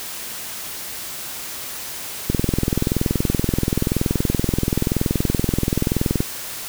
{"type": "click train", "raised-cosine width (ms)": 3, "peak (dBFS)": -5, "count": 83, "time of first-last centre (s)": [2.3, 6.205], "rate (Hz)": 21, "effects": ["white hiss -31 dBFS RMS until 6.68 s"]}